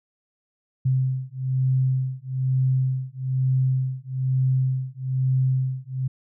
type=beating tone pair; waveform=sine; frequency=130 / 131.1 Hz; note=C3 / C3; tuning=-11 / +4 cents; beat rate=1.1 Hz; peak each=-23 / -23 dBFS; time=0.85-6.08 s; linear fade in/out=10 ms; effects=none